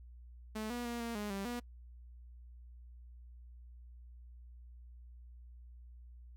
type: tone with pitch steps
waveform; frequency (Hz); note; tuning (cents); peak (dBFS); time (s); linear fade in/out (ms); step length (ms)
sawtooth; 216.7 / 241.7 / 237.1 / 232.9 / 207.8 / 196.6 / 241.5; A3 / B3 / A#3 / A#3 / G#3 / G3 / B3; -26 / -37 / +30 / -1 / +1 / +5 / -39; -34; 0.55-1.6; 10; 150
effects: noise-tail reverb RT60 0.1 s tail -24 dB re dry + added 60 Hz sine -51 dBFS peak until 6.36 s